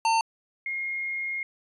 square / sine tone pair in turn, 900 / 2141 Hz, A5 / C7, +39 / +39 cents, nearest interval octave + minor third, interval 1500 cents, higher second, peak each -21 / -28 dBFS, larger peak first, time 0.05-0.21 / 0.66-1.43 s, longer second, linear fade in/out 2 ms, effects resampled to 24000 Hz

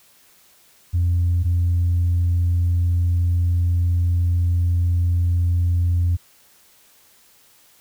sine tone pair in turn, 87 / 87 Hz, F2 / F2, -6 / -6 cents, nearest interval unison, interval 0 cents, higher neither, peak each -14 dBFS, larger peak neither, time 0.93-1.44 / 1.44-6.17 s, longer second, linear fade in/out 20 ms, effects tanh soft clip ceiling -13 dBFS + white hiss -54 dBFS RMS until 7.8 s

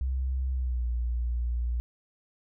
sine tone with pitch glide, 65 to 59.61 Hz, C2 to A#1, -11 to +39 cents, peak -26 dBFS, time 0.01-1.8 s, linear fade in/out 0 ms, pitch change -150 cents, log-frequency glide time 0.52-0.86 s, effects none

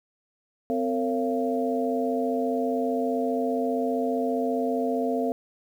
sine tone cluster, 256.6 / 455.9 / 551 / 685 Hz, C4 / A#4 / C#5 / F5, -34 / -39 / -11 / -34 cents, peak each -27 / -28 / -33 / -29 dBFS, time 0.7-5.32 s, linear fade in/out 0 ms, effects 9-bit

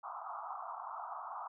white band-pass noise, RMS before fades -44 dBFS, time 0.03-1.48 s, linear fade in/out 10 ms, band 680 to 1300 Hz, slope 96 dB/octave, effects none

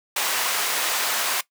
pink high-pass noise, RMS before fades -24 dBFS, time 0.16-1.41 s, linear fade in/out 5 ms, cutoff 850 Hz, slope 12 dB/octave, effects noise-tail reverb RT60 0.1 s tail -18 dB re dry

